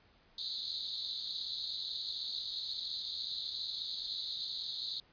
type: band-pass noise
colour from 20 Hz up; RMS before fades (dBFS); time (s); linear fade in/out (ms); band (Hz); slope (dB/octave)
white; -40; 0.38-5; 2; 3700 to 4400; 96
effects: pink hiss -66 dBFS RMS until 5.12 s + resampled to 11025 Hz